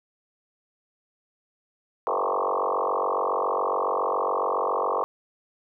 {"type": "tone with frequency modulation", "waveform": "sine", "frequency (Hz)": 792, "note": "G5", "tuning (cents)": 18, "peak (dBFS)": -22, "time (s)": [2.07, 5.04], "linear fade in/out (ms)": 0, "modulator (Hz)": 47.2, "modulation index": 7.9, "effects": []}